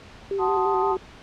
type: tone with vibrato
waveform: sine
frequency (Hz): 385.1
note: G4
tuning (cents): -31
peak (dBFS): -23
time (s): 0.31-0.97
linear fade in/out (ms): 2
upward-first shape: square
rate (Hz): 5.8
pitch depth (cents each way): 39
type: chord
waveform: sine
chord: F# diminished seventh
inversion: none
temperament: equal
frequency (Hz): 740 / 880 / 1046.5 / 1244.5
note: F#5 / A5 / C6 / Eb6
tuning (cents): 0 / 0 / 0 / 0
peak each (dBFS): -29 / -24 / -30 / -28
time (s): 0.38-0.97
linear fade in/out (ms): 50
effects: pink hiss -45 dBFS RMS until 1.22 s + low-pass 4000 Hz 12 dB/octave